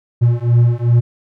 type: beating tone pair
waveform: triangle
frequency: 118 / 120.6 Hz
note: A#2 / B2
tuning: +22 / -41 cents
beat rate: 2.6 Hz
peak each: -11 dBFS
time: 0.21-1.01 s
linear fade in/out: 20 ms
effects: none